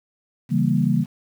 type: chord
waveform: sine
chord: C# diminished seventh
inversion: none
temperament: equal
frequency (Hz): 138.59 / 164.81 / 196 / 233.1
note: C#3 / E3 / G3 / Bb3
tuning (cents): 0 / 0 / 0 / 0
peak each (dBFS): -22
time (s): 0.49-1.06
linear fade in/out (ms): 50
effects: 8-bit